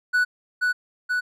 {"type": "tone with echo", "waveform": "triangle", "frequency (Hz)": 1480, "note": "F#6", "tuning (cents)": 0, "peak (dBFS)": -15, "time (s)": [0.13, 0.25], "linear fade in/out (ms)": 20, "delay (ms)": 480, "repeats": 2, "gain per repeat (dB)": -2, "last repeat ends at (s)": 1.21, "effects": []}